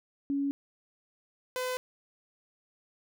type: tone pair in turn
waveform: sine / sawtooth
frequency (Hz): 280 / 506.7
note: C#4 / B4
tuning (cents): +18 / +44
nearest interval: minor seventh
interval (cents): 1026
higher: second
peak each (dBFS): -27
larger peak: neither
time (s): 0.3-0.51 / 1.56-1.77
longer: neither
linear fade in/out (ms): 0
effects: none